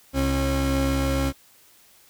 30% pulse tone pair together, 67.51 / 271.6 Hz, C#2 / C#4, -45 / -35 cents, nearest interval 2 octaves, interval 2410 cents, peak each -21 dBFS, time 0.13-1.33 s, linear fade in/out 50 ms, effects white hiss -55 dBFS RMS until 2.09 s

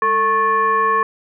sine tone with frequency modulation, 1097 Hz, C#6, 18 cents flat, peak -13 dBFS, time 0.02-1.03 s, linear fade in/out 2 ms, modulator 650 Hz, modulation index 0.75, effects none

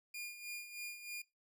sawtooth tone with tremolo, 2421 Hz, D#7, 48 cents flat, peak -38 dBFS, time 0.14-1.22 s, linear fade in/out 5 ms, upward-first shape sine, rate 3.2 Hz, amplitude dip 65%, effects noise-tail reverb RT60 0.2 s tail -20 dB re dry

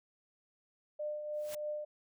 sine tone with tremolo, 600 Hz, D5, 37 cents sharp, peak -34 dBFS, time 0.99-1.85 s, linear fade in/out 10 ms, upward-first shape triangle, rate 3.2 Hz, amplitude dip 50%
white noise with exponential growth, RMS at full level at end -42 dBFS, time 1.33-1.55 s, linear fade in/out 5 ms, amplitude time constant 47 ms
effects none

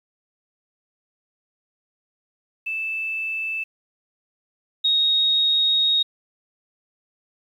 sine tone pair in turn, 2636 / 3751 Hz, E7 / A#7, -1 / +10 cents, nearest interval tritone, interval 611 cents, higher second, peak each -24 / -16 dBFS, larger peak second, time 2.66-3.64 / 4.84-6.03 s, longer second, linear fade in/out 10 ms, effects 9-bit

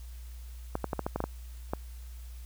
clicks, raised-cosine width 1 ms, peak -16 dBFS, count 9, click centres 0.754 / 0.843 / 0.932 / 0.993 / 1.065 / 1.16 / 1.204 / 1.24 / 1.735 s, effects added 60 Hz sine -41 dBFS peak until 2.45 s + white hiss -58 dBFS RMS until 2.45 s

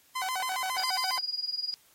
sawtooth tone with vibrato, 880 Hz, A5, in tune, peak -26 dBFS, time 0.15-1.19 s, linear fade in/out 10 ms, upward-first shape square, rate 7.3 Hz, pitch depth 270 cents each way
sine tone with tremolo, 4884 Hz, D#8, 33 cents flat, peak -26 dBFS, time 0.78-1.74 s, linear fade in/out 0 ms, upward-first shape triangle, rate 20 Hz, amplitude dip 95%
effects white hiss -62 dBFS RMS until 1.94 s + AAC 48 kbps

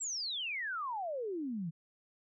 sine exponential sweep, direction down, 7902 to 154.3 Hz, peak -35 dBFS, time 0-1.71 s, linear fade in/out 20 ms, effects none

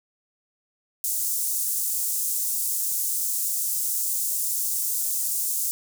pink high-pass noise, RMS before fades -26 dBFS, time 1.04-5.71 s, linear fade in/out 0 ms, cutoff 7300 Hz, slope 24 dB/octave, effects none

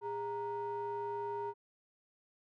triangle ring-modulated tone, 261.6 Hz, C4, in tune, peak -31 dBFS, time 0.01-1.54 s, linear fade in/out 50 ms, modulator 670 Hz, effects none

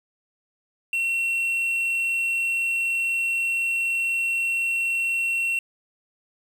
triangle tone with quantisation, 2721 Hz, F7, 46 cents flat, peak -20 dBFS, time 0.93-5.59 s, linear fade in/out 2 ms, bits 8, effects none

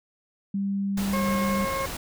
sine tone, 197.8 Hz, G3, 16 cents sharp, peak -24 dBFS, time 0.54-1.65 s, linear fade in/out 5 ms
pink noise, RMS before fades -34 dBFS, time 0.97-1.97 s, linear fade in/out 5 ms
harmonic tone, 540 Hz, C#5, 45 cents flat, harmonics 1 / 2 / 3 / 4, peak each -30 / -29 / -41 / -36 dBFS, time 1.13-1.86 s, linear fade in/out 5 ms
effects none

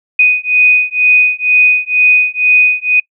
sine beating tone pair, 2489 / 2491.1 Hz, D#7 / D#7, 0 / +1 cents, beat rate 2.1 Hz, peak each -10 dBFS, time 0.19-3 s, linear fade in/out 5 ms, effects noise-tail reverb RT60 0.1 s tail -26 dB re dry

